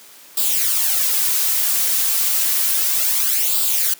blue noise with flanger, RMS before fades -18 dBFS, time 0.37-3.94 s, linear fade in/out 5 ms, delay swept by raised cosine 0.24 to 4.54 ms, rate 0.31 Hz, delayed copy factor +0.6, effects white hiss -44 dBFS RMS until 3.99 s + high-pass 200 Hz 12 dB/octave

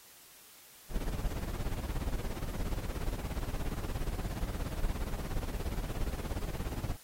brown noise with tremolo, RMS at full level -32 dBFS, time 0.89-6.97 s, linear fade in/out 50 ms, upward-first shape sine, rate 17 Hz, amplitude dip 75%, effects white hiss -56 dBFS RMS until 7.03 s + AAC 48 kbps

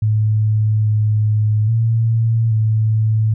sine tone with pitch steps, 107.8 / 107 / 113.7 / 109.5 Hz, A2 / A2 / A#2 / A2, -35 / -48 / -43 / -8 cents, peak -12 dBFS, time 0.02-3.34 s, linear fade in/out 5 ms, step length 830 ms, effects none

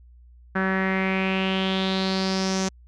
sawtooth tone with low-pass filter sweep, 190 Hz, F#3, 46 cents sharp, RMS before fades -24 dBFS, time 0.55-2.69 s, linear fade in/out 10 ms, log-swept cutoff 1600 to 6300 Hz, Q 4.9, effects added 60 Hz sine -47 dBFS peak until 2.87 s

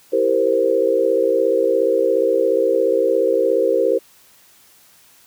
sine chord, C dominant seventh, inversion first, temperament equal, 329.6 / 392 / 466.2 / 523.3 Hz, E4 / G4 / Bb4 / C5, 0 / 0 / 0 / 0 cents, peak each -24 / -20 / -18 / -18 dBFS, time 0.12-3.99 s, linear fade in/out 20 ms, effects white hiss -51 dBFS RMS until 5.26 s + high-pass 60 Hz 12 dB/octave

